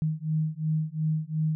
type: beating tone pair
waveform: sine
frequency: 155 / 157.8 Hz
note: D#3 / D#3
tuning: -6 / +25 cents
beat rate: 2.8 Hz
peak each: -28 dBFS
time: 0.02-1.55 s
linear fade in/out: 0 ms
effects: none